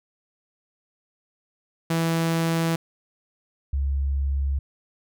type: tone pair in turn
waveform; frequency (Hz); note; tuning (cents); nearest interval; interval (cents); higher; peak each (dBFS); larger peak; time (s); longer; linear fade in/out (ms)
sawtooth / sine; 164.81 / 69.01; E3 / C#2; 0 / -7; octave + minor third; 1507; first; -17 / -21; first; 1.9-2.76 / 3.73-4.59; neither; 5
effects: none